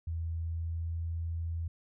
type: tone with pitch glide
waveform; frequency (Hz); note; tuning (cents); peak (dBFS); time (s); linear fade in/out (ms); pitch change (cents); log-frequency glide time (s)
sine; 82.41 to 83.13; E2 to E2; 0 to +15; -32; 0.07-1.68; 5; +15; 0.34-1.01
effects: none